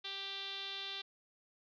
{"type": "tone with low-pass filter", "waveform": "5% pulse", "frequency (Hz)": 392.7, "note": "G4", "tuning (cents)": 3, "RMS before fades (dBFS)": -43, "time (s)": [0.04, 1.02], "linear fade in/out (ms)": 10, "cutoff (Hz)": 3700, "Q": 5.9, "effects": []}